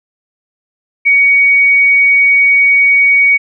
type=tone; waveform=sine; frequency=2245 Hz; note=C#7; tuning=21 cents sharp; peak=-5 dBFS; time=1.05-3.38 s; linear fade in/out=20 ms; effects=none